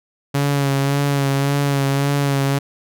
sawtooth tone with vibrato, 140 Hz, C#3, 18 cents sharp, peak -12 dBFS, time 0.34-2.59 s, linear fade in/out 10 ms, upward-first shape sine, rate 1.8 Hz, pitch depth 30 cents each way, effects none

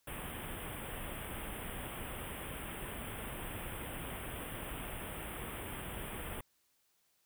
pink band-stop noise, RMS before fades -43 dBFS, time 0.07-6.41 s, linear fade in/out 5 ms, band 3400 to 8400 Hz, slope 96 dB/octave, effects white hiss -75 dBFS RMS until 7.25 s

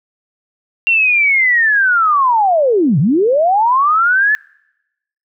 sine linear two-way sweep, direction down then up, 2758 to 123.9 to 1757 Hz, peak -9 dBFS, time 0.87-4.35 s, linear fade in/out 0 ms, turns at 2.99 s, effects noise-tail reverb RT60 0.9 s tail -26 dB re dry

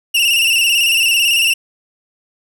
40% pulse tone with vibrato, 2762 Hz, F7, 20 cents flat, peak -10 dBFS, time 0.14-1.54 s, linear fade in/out 10 ms, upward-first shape square, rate 18 Hz, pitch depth 51 cents each way, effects none

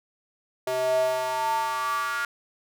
square tone with high-pass filter sweep, 128.4 Hz, C3, 32 cents flat, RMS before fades -26 dBFS, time 0.67-2.25 s, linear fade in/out 2 ms, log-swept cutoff 530 to 1400 Hz, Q 7, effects none

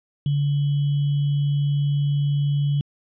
sine tone with sample-and-hold, 143.5 Hz, D3, 40 cents flat, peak -18 dBFS, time 0.26-2.81 s, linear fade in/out 2 ms, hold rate 3150 Hz, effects resampled to 11025 Hz

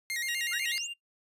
sawtooth tone with vibrato, 2003 Hz, B6, 24 cents sharp, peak -28 dBFS, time 0.1-0.78 s, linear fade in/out 0 ms, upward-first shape square, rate 8.1 Hz, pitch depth 96 cents each way
triangle tone with tremolo, 2794 Hz, F7, in tune, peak -32 dBFS, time 0.27-0.94 s, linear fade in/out 20 ms, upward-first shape sine, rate 7.9 Hz, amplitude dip 40%
sine exponential sweep, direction up, 1297 to 7860 Hz, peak -35 dBFS, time 0.51-0.88 s, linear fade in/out 20 ms
effects noise-tail reverb RT60 0.1 s tail -22 dB re dry + resampled to 32000 Hz

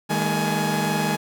sawtooth tone cluster, 157.4 / 203.5 / 226.5 / 840 Hz, D#3 / G#3 / A#3 / G#5, +20 / -35 / -50 / +19 cents, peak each -22 / -22 / -25 / -22 dBFS, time 0.09-1.17 s, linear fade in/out 20 ms, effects none

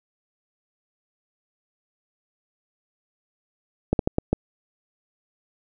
slowing click train, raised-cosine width 2 ms, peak -6 dBFS, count 5, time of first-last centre 3.93-4.33 s, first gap 62 ms, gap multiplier 1.33, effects none

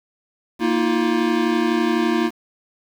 square chord, Bb suspended fourth, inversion none, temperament equal with one note detuned, 233.1 / 317.3 / 349.2 Hz, Bb3 / Eb4 / F4, 0 / +34 / 0 cents, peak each -22 dBFS, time 0.59-2.31 s, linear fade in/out 50 ms, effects low-pass 4000 Hz 12 dB/octave + 7-bit

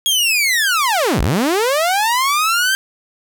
sawtooth linear two-way sweep, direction down then up, 3322 to 37.52 to 1586 Hz, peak -10 dBFS, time 0.06-2.75 s, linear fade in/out 0 ms, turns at 1.21 s, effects none

